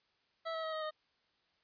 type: tone with pitch steps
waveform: 25% pulse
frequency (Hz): 655 / 645.6 / 636.4 / 627.2 / 618.2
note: E5 / E5 / D#5 / D#5 / D#5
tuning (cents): -11 / -36 / +39 / +14 / -11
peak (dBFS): -33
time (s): 0.45-0.91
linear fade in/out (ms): 20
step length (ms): 92
effects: white hiss -75 dBFS RMS until 1.63 s + resampled to 11025 Hz